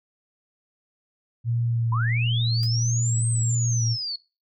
sine tone with vibrato, 116.54 Hz, A#2, in tune, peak -21 dBFS, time 1.44-3.97 s, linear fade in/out 50 ms, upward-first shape sine, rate 1.5 Hz, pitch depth 21 cents each way
sine linear two-way sweep, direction up then down, 940 to 8372 to 4316 Hz, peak -27 dBFS, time 1.92-4.16 s, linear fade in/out 5 ms, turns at 3.28 s
white noise with exponential decay, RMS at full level -40 dBFS, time 2.63-2.73 s, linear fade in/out 0 ms, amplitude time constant 20 ms
effects noise-tail reverb RT60 0.3 s tail -22 dB re dry

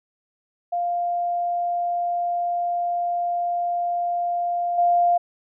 sine tone with level steps, 699 Hz, F5, 1 cent sharp, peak -21 / -15 dBFS, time 0.72-5.18 s, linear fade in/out 10 ms, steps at 4.78 s, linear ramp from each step 5 ms, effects none

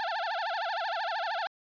30% pulse tone with vibrato, 775 Hz, G5, 20 cents flat, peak -27 dBFS, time 0-1.47 s, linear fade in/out 0 ms, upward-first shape sine, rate 13 Hz, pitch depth 270 cents each way, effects resampled to 11025 Hz

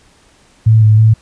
sine tone with pitch steps, 110.7 / 107.8 / 110.4 Hz, A2 / A2 / A2, +11 / -35 / +6 cents, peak -4 dBFS, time 0.66-1.14 s, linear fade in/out 10 ms, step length 160 ms, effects pink hiss -49 dBFS RMS until 1.21 s + resampled to 22050 Hz

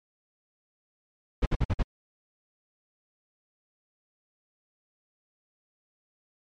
brown noise bursts, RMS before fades -23 dBFS, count 5, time 1.42-1.83 s, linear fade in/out 10 ms, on 42 ms, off 50 ms, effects low-pass 4000 Hz 12 dB/octave + MP3 96 kbps

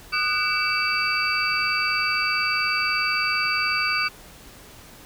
sine tone cluster, 1226 / 1483 / 2298 / 2662 / 4631 Hz, D#6 / F#6 / D7 / E7 / D8, -26 / +4 / -38 / +16 / -25 cents, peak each -27 dBFS, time 0.12-4.09 s, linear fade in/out 20 ms, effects pink hiss -46 dBFS RMS until 5.05 s

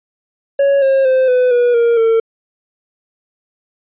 triangle tone with pitch steps, 557 / 538 / 519.7 / 502 / 484.9 / 468.4 / 452.4 Hz, C#5 / C5 / C5 / B4 / B4 / A#4 / A4, +8 / +48 / -12 / +28 / -32 / +8 / +48 cents, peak -7 dBFS, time 0.59-2.2 s, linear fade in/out 5 ms, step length 230 ms, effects resampled to 8000 Hz

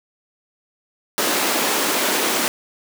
pink high-pass noise, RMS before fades -20 dBFS, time 1.18-2.48 s, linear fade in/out 0 ms, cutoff 260 Hz, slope 24 dB/octave, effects none

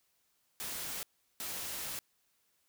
white noise bursts at uneven times, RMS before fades -40 dBFS, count 2, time 0.6-1.03 / 1.4-1.99 s, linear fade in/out 0 ms, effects white hiss -75 dBFS RMS until 2.68 s

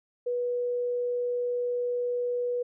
sine tone, 488.1 Hz, B4, 20 cents flat, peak -26 dBFS, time 0.26-2.63 s, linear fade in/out 10 ms, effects none

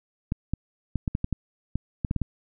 clicks, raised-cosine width 5 ms, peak -13 dBFS, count 12, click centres 0.321 / 0.536 / 0.957 / 1.078 / 1.151 / 1.244 / 1.327 / 1.756 / 2.048 / 2.111 / 2.163 / 2.217 s, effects none

